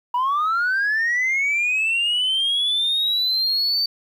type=linear sweep; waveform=sine; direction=up; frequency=957 to 4600 Hz; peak=-16 dBFS; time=0.14-3.86 s; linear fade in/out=5 ms; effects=tanh soft clip ceiling -16 dBFS + 9-bit